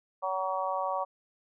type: harmonic tone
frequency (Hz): 188.4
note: F#3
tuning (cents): +32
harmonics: 3 / 4 / 5 / 6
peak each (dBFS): -34 / -34 / -34 / -34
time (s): 0.22-1.05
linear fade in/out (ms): 20
effects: none